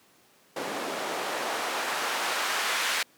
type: noise with band-pass filter sweep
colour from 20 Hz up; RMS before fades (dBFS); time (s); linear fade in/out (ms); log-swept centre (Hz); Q
white; -30; 0.56-3.03; 5; 410 to 1700; 0.8
effects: pink hiss -60 dBFS RMS until 3.17 s + high-pass 200 Hz 12 dB/octave